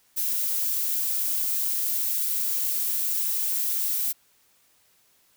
violet noise, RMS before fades -26 dBFS, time 0.16-4.13 s, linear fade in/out 20 ms, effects white hiss -63 dBFS RMS until 5.36 s

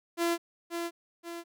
sawtooth tone with echo, 340 Hz, F4, 46 cents flat, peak -22 dBFS, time 0.17-0.38 s, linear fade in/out 50 ms, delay 530 ms, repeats 2, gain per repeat -6 dB, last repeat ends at 1.44 s, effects none

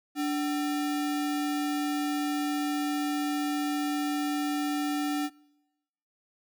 sine tone with sample-and-hold, 292.4 Hz, D4, 7 cents flat, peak -26 dBFS, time 0.15-5.3 s, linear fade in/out 50 ms, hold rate 1050 Hz, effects noise-tail reverb RT60 1.0 s tail -25 dB re dry

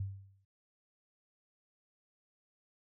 sine tone with exponential decay, 97.6 Hz, G2, 7 cents flat, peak -32 dBFS, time 0-0.45 s, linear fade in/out 5 ms, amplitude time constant 96 ms, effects none

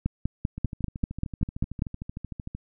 two click trains, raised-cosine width 5 ms, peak -22 / -12 dBFS, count 27 / 10, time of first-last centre 0.58-2.55 / 0.06-1.821 s, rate 13.2 / 5.11 Hz, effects none

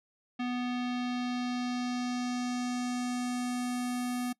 square tone with low-pass filter sweep, 246.9 Hz, B3, in tune, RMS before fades -33 dBFS, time 0.39-4.33 s, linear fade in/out 10 ms, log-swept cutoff 3100 to 12000 Hz, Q 1.6, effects noise-tail reverb RT60 0.1 s tail -22 dB re dry

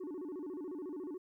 sine tone with vibrato, 329.6 Hz, E4, in tune, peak -37 dBFS, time 0-1.18 s, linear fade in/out 10 ms, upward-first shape square, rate 14 Hz, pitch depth 200 cents each way, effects tanh soft clip ceiling -39 dBFS + 13-bit

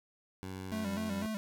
15% pulse tone with pitch glide, 94.1 to 89.44 Hz, F#2 to F2, +30 to +42 cents, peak -34 dBFS, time 0.43-1.26 s, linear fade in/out 0 ms, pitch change -88 cents, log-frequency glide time 0.69-0.98 s
square tone with vibrato, 207.7 Hz, G#3, in tune, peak -35 dBFS, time 0.72-1.37 s, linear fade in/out 0 ms, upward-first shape square, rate 4 Hz, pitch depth 86 cents each way
effects none

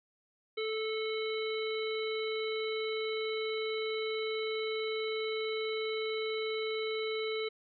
harmonic tone, 437.7 Hz, A4, 9 cents flat, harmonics 1 / 3 / 5 / 7 / 9, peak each -33 / -45 / -41 / -45 / -43 dBFS, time 0.57-7.49 s, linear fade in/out 10 ms, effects none

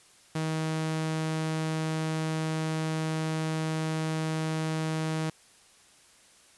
sawtooth tone, 158.4 Hz, D#3, 31 cents sharp, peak -24 dBFS, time 0.35-5.3 s, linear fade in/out 5 ms, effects white hiss -58 dBFS RMS until 6.57 s + resampled to 24000 Hz

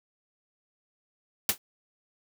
white noise with exponential decay, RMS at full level -19 dBFS, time 1.49-1.58 s, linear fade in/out 2 ms, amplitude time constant 18 ms, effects none

